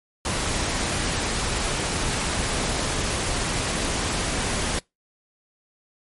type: noise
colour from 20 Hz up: pink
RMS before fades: -25 dBFS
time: 0.25-4.79 s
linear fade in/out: 2 ms
effects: noise-tail reverb RT60 0.2 s tail -25 dB re dry + MP3 48 kbps